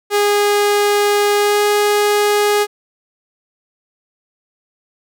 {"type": "tone with pitch glide", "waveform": "sawtooth", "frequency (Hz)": [411.1, 414.2], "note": ["G#4", "G#4"], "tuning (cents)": [-18, -5], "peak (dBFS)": -8, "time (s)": [0.1, 2.67], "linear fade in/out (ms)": 50, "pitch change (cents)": 13, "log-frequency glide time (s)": [1.37, 1.63], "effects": []}